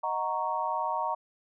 sine chord, D# minor seventh, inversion none, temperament equal, 622.3 / 740 / 932.3 / 1108.7 Hz, D#5 / F#5 / A#5 / C#6, 0 / 0 / 0 / 0 cents, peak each -36 / -35 / -30 / -34 dBFS, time 0.03-1.15 s, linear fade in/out 10 ms, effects none

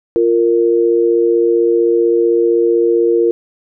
sine tone pair together, 347.5 / 463.2 Hz, F4 / A#4, -9 / -11 cents, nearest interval perfect fourth, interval 498 cents, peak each -12 dBFS, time 0.16-3.31 s, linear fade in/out 0 ms, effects none

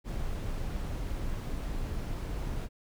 brown noise, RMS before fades -34 dBFS, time 0.04-2.69 s, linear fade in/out 50 ms, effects none

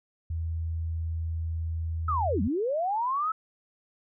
sine tone with pitch glide, 81.8 to 85.27 Hz, E2 to F2, -13 to -41 cents, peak -28 dBFS, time 0.3-2.48 s, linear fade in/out 5 ms, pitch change +72 cents, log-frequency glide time 2.13-2.28 s
sine linear two-way sweep, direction down then up, 1318.5 to 179.9 to 1318.5 Hz, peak -25 dBFS, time 2.08-3.32 s, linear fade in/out 5 ms, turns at 2.42 s
effects none

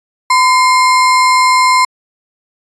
sine tone with sample-and-hold, 1017 Hz, C6, 50 cents flat, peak -6 dBFS, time 0.3-1.85 s, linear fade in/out 5 ms, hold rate 3150 Hz, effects resampled to 22050 Hz

